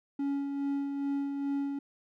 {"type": "tone with tremolo", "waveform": "triangle", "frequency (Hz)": 280, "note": "C#4", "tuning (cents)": 18, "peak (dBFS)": -26, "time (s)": [0.19, 1.79], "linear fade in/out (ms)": 5, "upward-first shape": "sine", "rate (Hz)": 2.4, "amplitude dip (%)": 40, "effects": []}